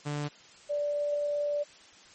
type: tone pair in turn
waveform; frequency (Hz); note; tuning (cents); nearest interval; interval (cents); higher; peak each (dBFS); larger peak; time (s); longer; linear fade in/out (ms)
sawtooth / sine; 146.83 / 584.1; D3 / D5; 0 / -10; 2 octaves; 2390; second; -27; neither; 0.05-0.29 / 0.69-1.64; second; 20
effects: white hiss -54 dBFS RMS until 2.14 s + MP3 32 kbps